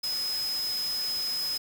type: tone in noise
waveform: sine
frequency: 5080 Hz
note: D#8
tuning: 35 cents sharp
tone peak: -28 dBFS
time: 0.03-1.58 s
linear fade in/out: 10 ms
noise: white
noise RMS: -39 dBFS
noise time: 0.03-1.58 s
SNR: +8 dB
effects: none